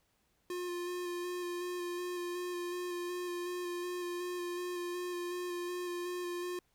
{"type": "tone with vibrato", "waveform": "square", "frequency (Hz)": 354.2, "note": "F4", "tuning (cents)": 24, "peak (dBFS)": -37, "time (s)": [0.5, 6.59], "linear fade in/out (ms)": 2, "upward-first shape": "square", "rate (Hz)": 2.7, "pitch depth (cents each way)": 14, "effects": ["pink hiss -75 dBFS RMS until 6.74 s"]}